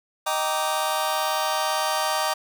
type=chord; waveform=sawtooth; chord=Eb major seventh; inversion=none; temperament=just; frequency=622.3 / 777.8 / 933.4 / 1166.7 Hz; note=Eb5 / G5 / Bb5 / D6; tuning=0 / -14 / +2 / -12 cents; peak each=-24 dBFS; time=0.26-2.34 s; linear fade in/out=10 ms; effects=none